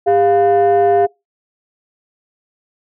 sine tone pair together, 401.6 / 700 Hz, G4 / F5, +42 / +4 cents, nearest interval minor seventh, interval 962 cents, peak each -10 dBFS, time 0.06-1.07 s, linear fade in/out 20 ms, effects noise-tail reverb RT60 0.2 s tail -24 dB re dry + tanh soft clip ceiling -6 dBFS

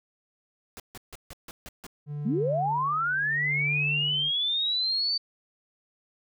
pink noise bursts, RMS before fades -42 dBFS, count 7, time 0.77-1.866 s, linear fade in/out 0 ms, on 28 ms, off 150 ms
triangle tone with tremolo, 146.83 Hz, D3, in tune, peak -27 dBFS, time 2.06-4.32 s, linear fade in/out 50 ms, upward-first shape sine, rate 0.73 Hz, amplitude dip 80%
sine linear sweep, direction up, 185 to 4598 Hz, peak -24 dBFS, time 2.25-5.18 s, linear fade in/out 10 ms
effects none

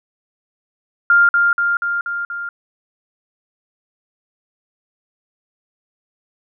sine tone with echo, 1400 Hz, F6, 4 cents sharp, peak -8 dBFS, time 1.1-1.29 s, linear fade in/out 2 ms, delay 240 ms, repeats 5, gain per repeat -3 dB, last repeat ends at 2.49 s, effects none

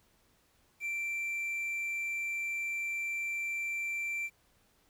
triangle tone with quantisation, 2349 Hz, D7, in tune, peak -31 dBFS, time 0.8-4.3 s, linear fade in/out 50 ms, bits 10, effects pink hiss -69 dBFS RMS until 4.89 s

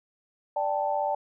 sine chord, D suspended fourth, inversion none, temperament equal, 587.3 / 784 / 880 Hz, D5 / G5 / A5, 0 / 0 / 0 cents, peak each -29 dBFS, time 0.56-1.15 s, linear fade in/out 5 ms, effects none

